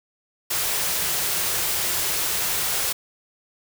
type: band-stop noise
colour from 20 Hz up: white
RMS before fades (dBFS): -24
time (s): 0.5-2.93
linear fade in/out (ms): 10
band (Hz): 200 to 300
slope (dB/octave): 96
effects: none